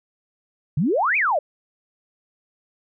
sine exponential two-way sweep, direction up then down, 130 to 2592 to 545 Hz, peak -17 dBFS, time 0.77-1.39 s, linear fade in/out 5 ms, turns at 1.17 s, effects none

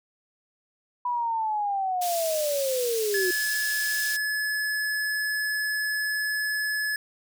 sine linear sweep, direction down, 987.8 to 356.5 Hz, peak -24 dBFS, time 1.05-3.31 s, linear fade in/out 5 ms
pink high-pass noise, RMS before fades -33 dBFS, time 2.01-4.17 s, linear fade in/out 10 ms, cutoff 4600 Hz, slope 12 dB/octave
square tone, 1711 Hz, A6, 49 cents flat, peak -26 dBFS, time 3.14-6.96 s, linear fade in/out 2 ms
effects none

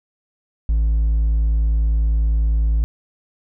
sine tone with hard clipping, 55 Hz, A1, in tune, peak -15 dBFS, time 0.69-2.84 s, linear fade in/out 0 ms, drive 2 dB, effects none

